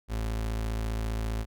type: tone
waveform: 35% pulse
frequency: 55 Hz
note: A1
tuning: in tune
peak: -27 dBFS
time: 0.08-1.46 s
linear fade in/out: 50 ms
effects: none